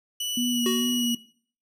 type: tone with pitch glide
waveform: sawtooth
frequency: 2960 to 2918 Hz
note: F#7 to F#7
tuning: 0 to -25 cents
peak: -24 dBFS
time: 0.2-1.15 s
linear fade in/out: 5 ms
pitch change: -25 cents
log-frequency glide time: 0.49-0.64 s
type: tone with vibrato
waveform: sine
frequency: 240 Hz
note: B3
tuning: 49 cents flat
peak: -24 dBFS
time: 0.37-1.15 s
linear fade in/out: 5 ms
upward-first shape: sine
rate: 2.3 Hz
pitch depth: 34 cents each way
type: tone with exponential decay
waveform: square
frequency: 373.3 Hz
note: F#4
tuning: 15 cents sharp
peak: -23 dBFS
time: 0.66-1.17 s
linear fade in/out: 2 ms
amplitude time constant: 110 ms
effects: noise-tail reverb RT60 0.5 s tail -19 dB re dry